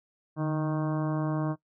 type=harmonic tone with a mistuned harmonic; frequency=155.56 Hz; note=D#3; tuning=in tune; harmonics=1 / 2 / 3 / 4 / 5 / 6 / 7 / 8 / 9 / 10; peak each=-28 / -31 / -43 / -37 / -43 / -43 / -41 / -49 / -52 / -50 dBFS; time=0.36-1.56 s; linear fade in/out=50 ms; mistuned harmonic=1; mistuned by=-53 cents; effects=noise-tail reverb RT60 0.1 s tail -19 dB re dry